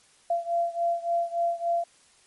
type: beating tone pair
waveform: sine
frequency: 683 / 686.5 Hz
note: F5 / F5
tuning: -39 / -30 cents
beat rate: 3.5 Hz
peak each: -26 / -28 dBFS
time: 0.3-1.84 s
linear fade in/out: 5 ms
effects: white hiss -59 dBFS RMS until 2.26 s + MP3 48 kbps